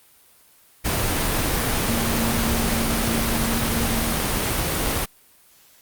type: tone in noise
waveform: sine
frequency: 229 Hz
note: A#3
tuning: 31 cents flat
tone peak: -25 dBFS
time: 1.88-4.14 s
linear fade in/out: 20 ms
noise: pink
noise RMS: -22 dBFS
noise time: 0.84-5.06 s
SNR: -6 dB
effects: white hiss -54 dBFS RMS until 5.81 s + Opus 32 kbps